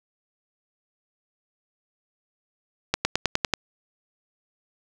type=accelerating click train; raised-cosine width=0.2 ms; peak=-3 dBFS; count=7; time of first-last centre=2.94-3.537 s; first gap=110 ms; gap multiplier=0.96; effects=none